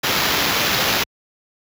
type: noise with sample-and-hold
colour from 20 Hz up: blue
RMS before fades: -19 dBFS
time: 0.03-1.04 s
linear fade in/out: 10 ms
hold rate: 8820 Hz
effects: high-pass 60 Hz 12 dB/octave